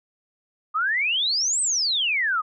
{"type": "exponential two-way sweep", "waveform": "sine", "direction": "up then down", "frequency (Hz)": [1200, 8372, 1200], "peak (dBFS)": -20, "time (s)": [0.74, 2.42], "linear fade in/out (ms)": 20, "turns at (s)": 1.61, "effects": []}